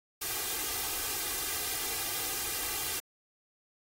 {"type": "noise with comb filter", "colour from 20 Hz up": "white", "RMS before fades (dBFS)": -34, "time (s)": [0.21, 3], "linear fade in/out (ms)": 10, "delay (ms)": 2.5, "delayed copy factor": 0.75, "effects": ["AAC 48 kbps"]}